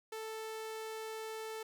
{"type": "tone", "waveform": "sawtooth", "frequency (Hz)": 440.6, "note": "A4", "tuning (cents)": 2, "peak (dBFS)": -37, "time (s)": [0.12, 1.63], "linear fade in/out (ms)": 5, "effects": []}